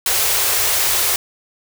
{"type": "band-stop noise", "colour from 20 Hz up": "white", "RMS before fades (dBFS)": -17, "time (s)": [0.06, 1.16], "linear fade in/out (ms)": 2, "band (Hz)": [120, 340], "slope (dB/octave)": 96, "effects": []}